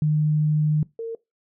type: tone pair in turn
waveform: sine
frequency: 152.2 / 456.1 Hz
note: D#3 / A#4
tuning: -38 / -38 cents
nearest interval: octave + perfect fifth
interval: 1900 cents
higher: second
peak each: -17 / -27 dBFS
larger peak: first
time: 0.02-0.83 / 0.99-1.15 s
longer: first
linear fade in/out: 2 ms
effects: noise-tail reverb RT60 0.2 s tail -21 dB re dry